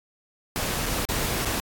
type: noise with dropouts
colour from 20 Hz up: pink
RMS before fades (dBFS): -27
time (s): 0.56-1.6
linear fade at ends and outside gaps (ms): 0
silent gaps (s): 0.859-0.863 / 1.052-1.089 / 1.449-1.456
effects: AAC 64 kbps